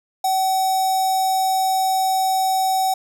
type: tone with notch filter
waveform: square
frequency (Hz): 760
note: F#5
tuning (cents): +46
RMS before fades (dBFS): -19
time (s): 0.24-2.94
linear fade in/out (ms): 5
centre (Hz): 2100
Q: 0.59
effects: none